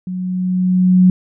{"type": "tone with level ramp", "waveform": "sine", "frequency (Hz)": 183.3, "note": "F#3", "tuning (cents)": -16, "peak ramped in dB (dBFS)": [-21, -5], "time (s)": [0.07, 1.1], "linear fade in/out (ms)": 2, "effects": []}